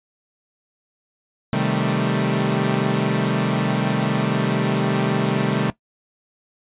sawtooth chord, A half-diminished seventh, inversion first, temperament equal, 130.81 / 155.56 / 196 / 220 Hz, C3 / Eb3 / G3 / A3, 0 / 0 / 0 / 0 cents, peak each -20 dBFS, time 1.53-5.7 s, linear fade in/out 0 ms, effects noise-tail reverb RT60 0.1 s tail -17 dB re dry + resampled to 8000 Hz

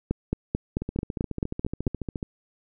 two click trains, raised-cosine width 3 ms, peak -11 / -17 dBFS, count 9 / 21, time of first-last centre 0.11-1.868 / 0.82-2.228 s, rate 4.55 / 14.2 Hz, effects none

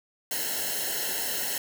white noise with comb filter, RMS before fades -30 dBFS, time 0.31-1.58 s, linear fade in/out 2 ms, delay 0.84 ms, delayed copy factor -0.95, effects none

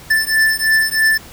square beating tone pair, 1760 / 1763.1 Hz, A6 / A6, 0 / +3 cents, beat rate 3.1 Hz, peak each -16 dBFS, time 0.1-1.18 s, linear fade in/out 10 ms, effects pink hiss -38 dBFS RMS until 1.32 s

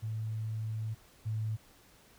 sine tone pair in turn, 110 / 109.24 Hz, A2 / A2, 0 / -12 cents, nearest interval unison, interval 12 cents, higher first, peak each -33 / -31 dBFS, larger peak second, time 0.02-0.95 / 1.25-1.57 s, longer first, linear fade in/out 20 ms, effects pink hiss -61 dBFS RMS until 2.18 s

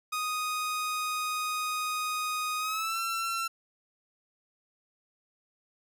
sawtooth tone with pitch glide, 1244.5 to 1349.3 Hz, D#6 to E6, 0 to +40 cents, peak -26 dBFS, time 0.12-3.48 s, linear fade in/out 10 ms, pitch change +140 cents, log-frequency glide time 2.59-2.98 s, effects none

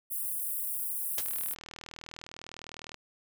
white high-pass noise, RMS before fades -34 dBFS, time 0.1-1.55 s, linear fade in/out 20 ms, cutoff 9200 Hz, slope 48 dB/octave
white noise with exponential decay, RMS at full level -28 dBFS, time 1.18-1.27 s, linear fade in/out 2 ms, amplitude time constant 18 ms
click train, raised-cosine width 0.2 ms, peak -26 dBFS, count 68, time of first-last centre 1.26-2.943 s, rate 39.8 Hz
effects none

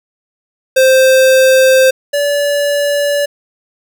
square tone pair in turn, 523.3 / 575.7 Hz, C5 / D5, 0 / -35 cents, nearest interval major second, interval 165 cents, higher second, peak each -6 / -12 dBFS, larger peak first, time 0.76-1.91 / 2.13-3.26 s, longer first, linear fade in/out 10 ms, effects none

